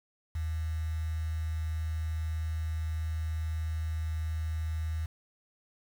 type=tone with quantisation; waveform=sine; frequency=79.6 Hz; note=D#2; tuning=40 cents sharp; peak=-30 dBFS; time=0.35-5.06 s; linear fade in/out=5 ms; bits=8; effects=none